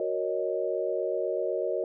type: chord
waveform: sine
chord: D# minor seventh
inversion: first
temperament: equal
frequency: 370 / 466.2 / 554.4 / 622.3 Hz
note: F#4 / A#4 / C#5 / D#5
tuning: 0 / 0 / 0 / 0 cents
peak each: -32 dBFS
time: 0-1.84 s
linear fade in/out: 2 ms
effects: none